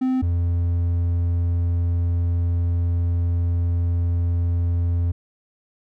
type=tone pair in turn; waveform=triangle; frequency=258.3 / 86.2 Hz; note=C4 / F2; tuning=-22 / -22 cents; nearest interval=octave + perfect fifth; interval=1900 cents; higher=first; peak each=-16 dBFS; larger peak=neither; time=0.01-0.22 / 0.22-5.12 s; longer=second; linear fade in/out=10 ms; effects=none